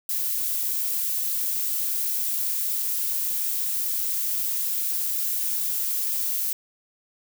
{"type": "noise", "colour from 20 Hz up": "violet", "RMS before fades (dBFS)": -26, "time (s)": [0.09, 6.53], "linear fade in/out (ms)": 2, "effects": []}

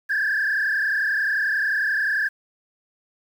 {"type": "tone with frequency modulation", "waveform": "sine", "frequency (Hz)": 1661.2, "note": "G#6", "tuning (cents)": 0, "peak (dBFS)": -18, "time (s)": [0.09, 2.29], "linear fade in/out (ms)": 20, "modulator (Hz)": 31.3, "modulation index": 2.8, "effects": ["tanh soft clip ceiling -17 dBFS", "8-bit"]}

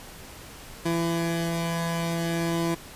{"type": "tone pair together", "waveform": "25% pulse", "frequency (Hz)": [167.61, 335.6], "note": ["E3", "E4"], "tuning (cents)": [29, 31], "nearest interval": "octave", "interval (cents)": 1202, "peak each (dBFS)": [-22, -26], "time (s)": [0.85, 2.75], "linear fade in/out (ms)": 10, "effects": ["pink hiss -44 dBFS RMS until 2.95 s", "resampled to 32000 Hz"]}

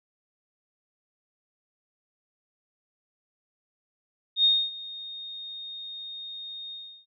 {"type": "tone with ADSR envelope", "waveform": "sine", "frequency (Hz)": 3698, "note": "A#7", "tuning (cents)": -15, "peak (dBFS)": -16, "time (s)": [4.36, 7.06], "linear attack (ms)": 82, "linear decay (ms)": 260, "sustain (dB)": -20, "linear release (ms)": 340, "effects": []}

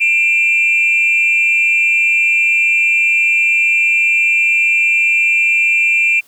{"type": "tone pair together", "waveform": "sine", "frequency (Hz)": [2378, 2669], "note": ["D7", "E7"], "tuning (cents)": [21, 21], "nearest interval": "major second", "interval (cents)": 200, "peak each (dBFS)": [-10, -14], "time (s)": [0, 6.21], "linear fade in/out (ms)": 20, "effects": ["tanh soft clip ceiling -4 dBFS", "white hiss -50 dBFS RMS until 6.27 s"]}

